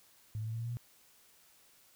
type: tone with pitch steps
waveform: sine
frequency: 107.8 / 109.81 / 111.86 / 113.95 / 116.07 / 118.24 / 120.44 Hz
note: A2 / A2 / A2 / A#2 / A#2 / A#2 / B2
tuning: -35 / -3 / +29 / -39 / -7 / +25 / -43 cents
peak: -35 dBFS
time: 0.35-0.77 s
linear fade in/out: 0 ms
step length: 60 ms
effects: white hiss -64 dBFS RMS until 1.95 s